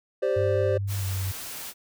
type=chord; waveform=triangle; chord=G suspended fourth; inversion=none; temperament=just; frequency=392 / 522.7 / 588 Hz; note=G4 / C5 / D5; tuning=0 / -2 / +2 cents; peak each=-25 / -23 / -26 dBFS; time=0.22-0.78 s; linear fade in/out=10 ms
type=tone with pitch glide; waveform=sine; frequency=99 to 95.13 Hz; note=G2 to F#2; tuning=+18 to +49 cents; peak=-26 dBFS; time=0.36-1.32 s; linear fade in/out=10 ms; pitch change=-69 cents; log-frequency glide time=0.98-1.05 s
type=noise; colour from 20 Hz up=white; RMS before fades=-37 dBFS; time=0.87-1.74 s; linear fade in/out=50 ms
effects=none